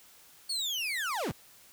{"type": "linear sweep", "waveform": "35% pulse", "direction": "down", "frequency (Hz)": [4491, 58.8], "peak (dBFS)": -29, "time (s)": [0.49, 1.32], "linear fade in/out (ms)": 10, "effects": ["white hiss -57 dBFS RMS until 1.72 s"]}